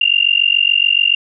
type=tone with amplitude modulation; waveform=sine; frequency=2794 Hz; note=F7; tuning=in tune; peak=-6 dBFS; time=0.01-1.15 s; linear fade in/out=5 ms; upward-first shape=sine; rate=47 Hz; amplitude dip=100%; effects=none